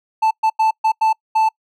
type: tone bursts at uneven times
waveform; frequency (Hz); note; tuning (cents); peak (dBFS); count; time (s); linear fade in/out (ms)
triangle; 880; A5; 0; -10; 6; 0.22-0.31 / 0.43-0.5 / 0.59-0.71 / 0.84-0.92 / 1.01-1.13 / 1.35-1.49; 10
effects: noise-tail reverb RT60 0.1 s tail -26 dB re dry